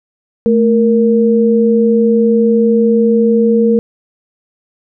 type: tone pair together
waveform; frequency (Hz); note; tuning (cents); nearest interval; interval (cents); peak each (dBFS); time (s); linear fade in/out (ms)
sine; 220 / 466.2; A3 / A#4; 0 / 0; octave + minor second; 1300; -10; 0.46-3.79; 0
effects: none